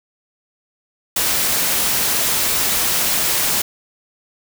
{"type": "noise", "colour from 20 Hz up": "white", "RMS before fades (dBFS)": -18, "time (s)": [1.16, 3.62], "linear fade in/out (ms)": 5, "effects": []}